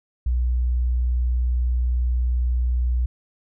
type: tone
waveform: sine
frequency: 61.2 Hz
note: B1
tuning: 15 cents flat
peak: -18 dBFS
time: 0.26-3.06 s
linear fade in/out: 5 ms
effects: none